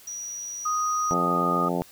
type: tone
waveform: sine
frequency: 5800 Hz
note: F#8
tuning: 35 cents flat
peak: -32 dBFS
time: 0.07-1.14 s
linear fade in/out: 5 ms
type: tone with pitch glide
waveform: sine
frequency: 1244.5 to 1233.8 Hz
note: D#6 to D#6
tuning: 0 to -15 cents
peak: -23 dBFS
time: 0.65-1.69 s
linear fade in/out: 10 ms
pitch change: -15 cents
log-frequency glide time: 1.09-1.49 s
type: harmonic tone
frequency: 87.31 Hz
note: F2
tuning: in tune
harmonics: 2 / 3 / 4 / 5 / 6 / 7 / 8 / 9 / 10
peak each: -29 / -31 / -32 / -33 / -34 / -34 / -35 / -36 / -36 dBFS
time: 1.11-1.82 s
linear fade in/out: 0 ms
effects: white hiss -51 dBFS RMS until 1.91 s